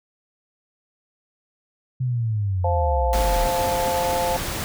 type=linear sweep; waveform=sine; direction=down; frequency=130 to 35 Hz; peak=-20 dBFS; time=2-3.48 s; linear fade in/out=10 ms
type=chord; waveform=sine; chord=F major; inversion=second; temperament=just; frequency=523.8 / 698.5 / 873.1 Hz; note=C5 / F5 / A5; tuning=+2 / 0 / -14 cents; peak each=-24 / -26 / -25 dBFS; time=2.64-4.37 s; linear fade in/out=5 ms
type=noise; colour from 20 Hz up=pink; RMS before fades=-28 dBFS; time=3.13-4.64 s; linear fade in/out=0 ms
effects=none